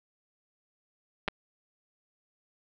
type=clicks; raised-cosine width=0.3 ms; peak=-13 dBFS; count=2; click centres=1.279 / 1.284 s; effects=low-pass 4000 Hz 12 dB/octave